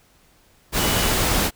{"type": "tone in noise", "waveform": "sine", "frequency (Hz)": 2960, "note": "F#7", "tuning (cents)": 0, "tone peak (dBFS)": -30, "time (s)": [0.77, 1.13], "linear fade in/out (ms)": 50, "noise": "pink", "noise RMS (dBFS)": -20, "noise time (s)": [0.72, 1.51], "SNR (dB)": -13, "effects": ["pink hiss -57 dBFS RMS until 1.55 s"]}